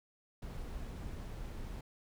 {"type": "noise", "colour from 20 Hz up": "brown", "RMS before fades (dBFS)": -43, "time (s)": [0.42, 1.81], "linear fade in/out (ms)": 5, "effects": []}